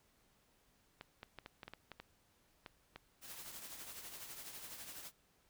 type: clicks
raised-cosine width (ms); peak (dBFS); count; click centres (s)
0.3; -32; 11; 1.011 / 1.231 / 1.387 / 1.461 / 1.632 / 1.68 / 1.736 / 1.917 / 2 / 2.662 / 2.96
type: noise with tremolo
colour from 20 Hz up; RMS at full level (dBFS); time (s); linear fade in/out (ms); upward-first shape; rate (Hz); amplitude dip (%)
white; -48; 3.21-5.12; 50; triangle; 12; 55
effects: pink hiss -73 dBFS RMS until 5.49 s